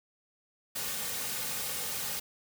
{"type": "noise with comb filter", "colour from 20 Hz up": "white", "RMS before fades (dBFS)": -35, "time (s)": [0.75, 2.2], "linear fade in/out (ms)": 10, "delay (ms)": 3, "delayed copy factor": -0.6, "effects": []}